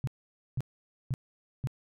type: tone bursts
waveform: sine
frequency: 130 Hz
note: C3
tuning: 11 cents flat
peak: -27 dBFS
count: 4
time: 0.04-1.672 s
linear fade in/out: 0 ms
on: 33 ms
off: 500 ms
effects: none

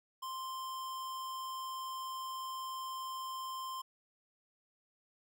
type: tone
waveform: square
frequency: 1046.5 Hz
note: C6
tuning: in tune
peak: -40 dBFS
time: 0.22-3.82 s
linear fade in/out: 10 ms
effects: none

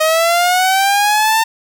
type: linear sweep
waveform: sawtooth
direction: up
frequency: 622.3 to 902 Hz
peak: -7 dBFS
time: 0-1.44 s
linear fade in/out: 10 ms
effects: 8-bit

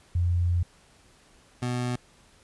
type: tone pair in turn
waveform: sine / 25% pulse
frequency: 87.31 / 123.47 Hz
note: F2 / B2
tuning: 0 / 0 cents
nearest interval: tritone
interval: 600 cents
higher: second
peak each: -21 / -23 dBFS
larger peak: first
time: 0.15-0.63 / 1.62-1.96 s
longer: first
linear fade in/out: 5 ms
effects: pink hiss -58 dBFS RMS until 2.43 s + resampled to 24000 Hz

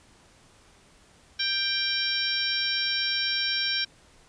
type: harmonic tone with a mistuned harmonic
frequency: 788 Hz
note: G5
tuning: 9 cents sharp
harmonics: 2 / 3 / 4 / 5 / 6 / 7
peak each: -32 / -33 / -32 / -31 / -36 / -29 dBFS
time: 1.39-3.85 s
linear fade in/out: 10 ms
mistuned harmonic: 5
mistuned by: -16 cents
effects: pink hiss -57 dBFS RMS until 4.28 s + resampled to 22050 Hz

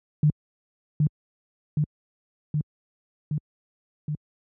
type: tone with echo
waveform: sine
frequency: 150.1 Hz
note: D3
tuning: 38 cents sharp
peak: -15 dBFS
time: 0.23-0.3 s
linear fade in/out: 2 ms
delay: 770 ms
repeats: 5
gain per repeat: -2 dB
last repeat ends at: 4.15 s
effects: high-pass 60 Hz 12 dB/octave

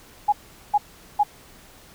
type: tone bursts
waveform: sine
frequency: 829 Hz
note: G#5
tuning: 3 cents flat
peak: -14 dBFS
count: 3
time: 0.28-1.235 s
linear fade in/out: 10 ms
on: 45 ms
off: 410 ms
effects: pink hiss -49 dBFS RMS until 1.94 s

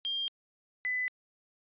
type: tone pair in turn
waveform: sine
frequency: 3200 / 2003 Hz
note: G7 / B6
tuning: +35 / +24 cents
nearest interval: minor sixth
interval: 811 cents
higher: first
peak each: -30 / -29 dBFS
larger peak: second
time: 0.05-0.28 / 0.85-1.08 s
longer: neither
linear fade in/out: 0 ms
effects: resampled to 8000 Hz

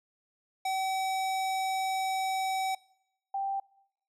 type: tone pair in turn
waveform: square / sine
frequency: 763 / 785.4 Hz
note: G5 / G5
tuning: -47 / +3 cents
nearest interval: minor second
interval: 50 cents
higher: second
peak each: -29 / -29 dBFS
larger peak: neither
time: 0.65-2.75 / 3.34-3.6 s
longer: first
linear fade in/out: 5 ms
effects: noise-tail reverb RT60 0.8 s tail -24 dB re dry + low-pass 12000 Hz 12 dB/octave

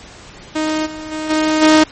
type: tone with level steps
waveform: sawtooth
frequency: 311.1 Hz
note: D#4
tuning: in tune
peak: -12 / -23 / -17 / -9 / -3 dBFS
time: 0.55-1.84 s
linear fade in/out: 10 ms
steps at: 0.85 / 1.11 / 1.29 / 1.61 s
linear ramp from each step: 20 ms
effects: pink hiss -38 dBFS RMS until 1.91 s + MP3 32 kbps

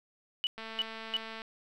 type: tone bursts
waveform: sine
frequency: 2960 Hz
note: F#7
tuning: in tune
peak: -27 dBFS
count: 3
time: 0.44-1.167 s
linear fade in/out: 0 ms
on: 29 ms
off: 320 ms
type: click train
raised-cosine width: 0.3 ms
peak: -27 dBFS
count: 188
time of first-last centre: 0.58-1.419 s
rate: 223 Hz
effects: none

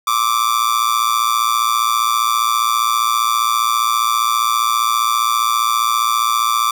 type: tone with amplitude modulation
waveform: 45% pulse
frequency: 1174.7 Hz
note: D6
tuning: in tune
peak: -10 dBFS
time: 0.07-6.71 s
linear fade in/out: 5 ms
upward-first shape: sine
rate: 115 Hz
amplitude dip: 85%
effects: none

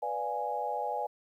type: chord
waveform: sine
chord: B diminished seventh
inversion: none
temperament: equal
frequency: 493.9 / 587.3 / 698.5 / 830.6 Hz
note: B4 / D5 / F5 / Ab5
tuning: 0 / 0 / 0 / 0 cents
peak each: -38 / -38 / -38 / -33 dBFS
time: 0.02-1.07 s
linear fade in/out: 10 ms
effects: 11-bit

